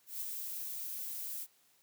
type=noise with ADSR envelope; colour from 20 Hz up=violet; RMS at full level=-38 dBFS; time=0.06-1.47 s; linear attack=150 ms; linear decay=24 ms; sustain=-3 dB; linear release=49 ms; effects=white hiss -69 dBFS RMS until 1.82 s + high-pass 100 Hz 12 dB/octave